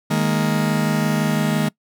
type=chord; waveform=40% pulse; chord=D# suspended fourth; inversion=none; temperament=just; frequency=155.56 / 207.4 / 233.3 Hz; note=D#3 / G#3 / A#3; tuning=0 / -2 / +2 cents; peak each=-20 / -21 / -22 dBFS; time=0.1-1.69 s; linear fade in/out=10 ms; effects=noise-tail reverb RT60 0.1 s tail -23 dB re dry